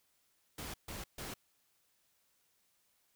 pink noise bursts, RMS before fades -44 dBFS, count 3, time 0.58-1.34 s, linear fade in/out 5 ms, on 160 ms, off 140 ms, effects white hiss -75 dBFS RMS until 3.15 s

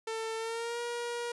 sawtooth tone with pitch glide, 447 to 476.3 Hz, A4 to A#4, +27 to +37 cents, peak -30 dBFS, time 0.07-1.32 s, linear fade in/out 5 ms, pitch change +110 cents, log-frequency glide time 0.37-0.8 s, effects resampled to 24000 Hz

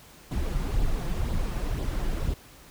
brown noise with flanger, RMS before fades -27 dBFS, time 0.31-2.34 s, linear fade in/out 5 ms, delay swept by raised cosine 0.23 to 5.93 ms, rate 2 Hz, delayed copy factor +0.6, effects pink hiss -51 dBFS RMS until 2.7 s

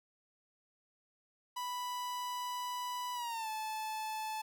45% pulse tone with pitch glide, 987.8 to 869.9 Hz, B5 to A5, 0 to -20 cents, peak -37 dBFS, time 1.56-4.42 s, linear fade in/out 10 ms, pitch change -220 cents, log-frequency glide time 3.14-3.49 s, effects none

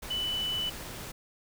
sine tone in noise, 2984 Hz, F#7, 14 cents sharp, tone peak -29 dBFS, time 0.1-0.7 s, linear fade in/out 10 ms, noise pink, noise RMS -41 dBFS, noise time 0.02-1.12 s, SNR +9 dB, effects none

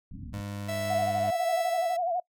pink low-pass noise, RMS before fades -41 dBFS, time 0.11-0.41 s, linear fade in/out 2 ms, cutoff 280 Hz, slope 96 dB/octave
25% pulse tone with pitch glide, 101.4 to 100.7 Hz, G#2 to G2, -41 to +47 cents, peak -30 dBFS, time 0.33-1.31 s, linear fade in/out 10 ms, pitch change -12 cents, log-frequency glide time 0.71-1.06 s
45% pulse tone with tremolo, 659.3 Hz, E5, in tune, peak -29 dBFS, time 0.68-1.97 s, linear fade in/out 10 ms, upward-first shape sine, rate 1.4 Hz, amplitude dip 40%
sine tone with vibrato, 698.5 Hz, F5, in tune, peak -25 dBFS, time 0.9-2.2 s, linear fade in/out 5 ms, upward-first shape sine, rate 12 Hz, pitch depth 91 cents each way
effects noise-tail reverb RT60 0.1 s tail -23 dB re dry + MP3 96 kbps

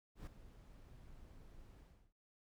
brown noise with ADSR envelope, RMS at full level -45 dBFS, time 0.15-2.13 s, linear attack 120 ms, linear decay 4 ms, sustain -13 dB, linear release 340 ms, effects none

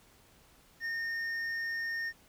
triangle tone with hard clipping, 1832 Hz, A#6, 31 cents flat, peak -34 dBFS, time 0.8-2.13 s, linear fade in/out 50 ms, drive 8 dB, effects pink hiss -62 dBFS RMS until 2.28 s

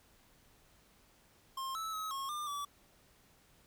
square tone with pitch steps, 1063 / 1308 / 1279 / 1087 / 1199 / 1150 Hz, C6 / E6 / D#6 / C#6 / D6 / D6, +27 / -14 / +47 / -34 / +36 / -37 cents, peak -38 dBFS, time 1.57-2.65 s, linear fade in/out 5 ms, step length 180 ms, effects pink hiss -66 dBFS RMS until 3.66 s

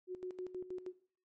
sine tone with tremolo, 366.3 Hz, F#4, 17 cents flat, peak -38 dBFS, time 0.07-0.93 s, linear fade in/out 50 ms, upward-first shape square, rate 6.3 Hz, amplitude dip 75%, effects noise-tail reverb RT60 0.5 s tail -19 dB re dry + MP3 32 kbps

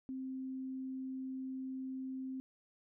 sine tone, 262.1 Hz, C4, 3 cents sharp, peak -39 dBFS, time 0.09-2.4 s, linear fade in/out 0 ms, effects none

